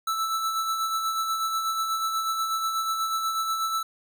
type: tone with tremolo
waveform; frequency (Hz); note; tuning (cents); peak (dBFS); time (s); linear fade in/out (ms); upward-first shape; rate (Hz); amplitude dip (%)
square; 1318.5; E6; 0; -24; 0.07-3.83; 5; sine; 8.2; 40
effects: none